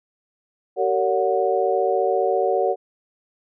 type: tone cluster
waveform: sine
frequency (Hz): 383.4 / 458.1 / 567 / 732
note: G4 / A#4 / C#5 / F#5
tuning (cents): -38 / -30 / +39 / -19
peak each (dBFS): -23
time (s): 0.76-2.76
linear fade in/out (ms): 50
effects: none

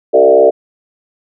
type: tone with frequency modulation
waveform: sine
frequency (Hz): 521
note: C5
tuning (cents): -7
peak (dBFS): -4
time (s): 0.13-0.51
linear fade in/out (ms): 20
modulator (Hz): 66.8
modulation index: 2.1
effects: none

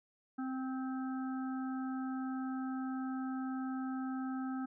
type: harmonic tone with a mistuned harmonic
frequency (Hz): 261.6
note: C4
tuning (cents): 0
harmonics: 1 / 3 / 5 / 6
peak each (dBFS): -36 / -47 / -48 / -53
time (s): 0.38-4.66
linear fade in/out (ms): 10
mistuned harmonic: 5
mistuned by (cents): -16
effects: none

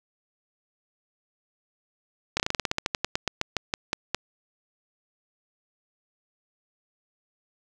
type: slowing click train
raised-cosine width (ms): 0.2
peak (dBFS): -7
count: 20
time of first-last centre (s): 2.37-4.146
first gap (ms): 28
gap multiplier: 1.12
effects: none

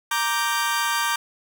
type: chord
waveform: sawtooth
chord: G minor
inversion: first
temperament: equal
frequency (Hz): 932.3 / 1174.7 / 1568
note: Bb5 / D6 / G6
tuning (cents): 0 / 0 / 0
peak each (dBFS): -22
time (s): 0.11-1.16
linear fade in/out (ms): 5
effects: none

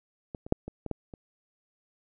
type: clicks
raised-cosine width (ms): 2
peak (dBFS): -23 / -27 / -8 / -24 / -22 / -17 / -29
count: 7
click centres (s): 0.348 / 0.465 / 0.524 / 0.68 / 0.863 / 0.913 / 1.138
effects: none

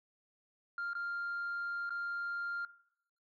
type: tone with dropouts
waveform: sine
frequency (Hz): 1396.9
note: F6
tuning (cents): 0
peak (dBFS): -34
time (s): 0.78-2.65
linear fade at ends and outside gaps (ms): 2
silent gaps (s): 0.933-0.951 / 1.894-1.905
effects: noise-tail reverb RT60 0.7 s tail -18 dB re dry + tanh soft clip ceiling -33 dBFS

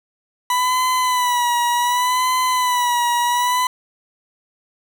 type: tone with vibrato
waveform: 40% pulse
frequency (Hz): 987.8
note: B5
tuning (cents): 0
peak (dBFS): -15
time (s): 0.5-3.67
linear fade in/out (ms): 2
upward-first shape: sine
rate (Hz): 0.67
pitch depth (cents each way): 52
effects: none

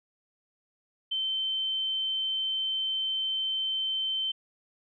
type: tone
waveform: sine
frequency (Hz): 3093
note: G7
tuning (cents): -24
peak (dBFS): -27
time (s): 1.11-4.32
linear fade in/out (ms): 10
effects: none

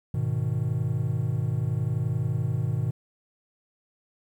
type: chord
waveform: triangle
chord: G# minor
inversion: none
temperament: just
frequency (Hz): 103.83 / 124.59 / 155.74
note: G#2 / B2 / D#3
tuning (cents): 0 / +16 / +2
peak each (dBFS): -27 / -25 / -28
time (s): 0.14-2.91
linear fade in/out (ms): 5
effects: 10-bit

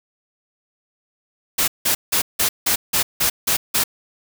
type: noise bursts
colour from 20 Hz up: white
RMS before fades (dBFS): -18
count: 9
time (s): 1.58-3.84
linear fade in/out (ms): 10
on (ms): 100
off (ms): 170
effects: none

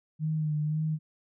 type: tone with vibrato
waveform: sine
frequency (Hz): 153.6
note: D#3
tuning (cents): -22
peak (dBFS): -26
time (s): 0.19-0.99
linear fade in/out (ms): 50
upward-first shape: sine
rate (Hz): 1.9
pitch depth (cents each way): 36
effects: none

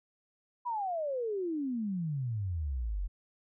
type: exponential sweep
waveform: sine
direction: down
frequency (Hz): 1000 to 42.81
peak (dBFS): -31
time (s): 0.65-3.08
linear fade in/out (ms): 20
effects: none

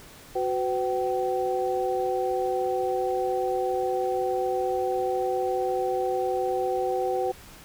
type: tone cluster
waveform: sine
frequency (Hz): 369.5 / 504 / 765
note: F#4 / B4 / G5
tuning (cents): -2 / +35 / -42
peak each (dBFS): -28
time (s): 0.35-7.32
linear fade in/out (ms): 10
effects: pink hiss -48 dBFS RMS until 7.64 s

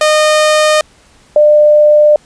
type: tone pair in turn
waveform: sawtooth / sine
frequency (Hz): 613 / 598.7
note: D#5 / D5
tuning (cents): -26 / +33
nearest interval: unison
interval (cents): 41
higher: first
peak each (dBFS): -3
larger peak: neither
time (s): 0.01-0.81 / 1.36-2.16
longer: neither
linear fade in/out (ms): 2
effects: pink hiss -46 dBFS RMS until 2.25 s + resampled to 22050 Hz

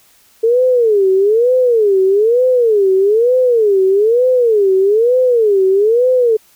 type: tone with vibrato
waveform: sine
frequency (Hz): 440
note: A4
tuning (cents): 0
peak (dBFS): -8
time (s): 0.43-6.37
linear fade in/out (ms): 10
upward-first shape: sine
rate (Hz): 1.1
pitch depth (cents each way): 260
effects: white hiss -50 dBFS RMS until 6.55 s

